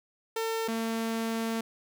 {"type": "tone pair in turn", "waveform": "sawtooth", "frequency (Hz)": [450, 226.2], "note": ["A4", "A3"], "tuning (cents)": [39, 48], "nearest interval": "octave", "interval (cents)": 1191, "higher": "first", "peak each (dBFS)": -25, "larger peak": "neither", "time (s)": [[0.36, 0.68], [0.68, 1.61]], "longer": "second", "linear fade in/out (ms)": 5, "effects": []}